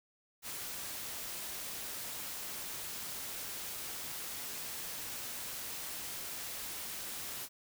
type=noise; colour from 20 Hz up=white; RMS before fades=-42 dBFS; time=0.42-7.49 s; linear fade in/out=50 ms; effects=none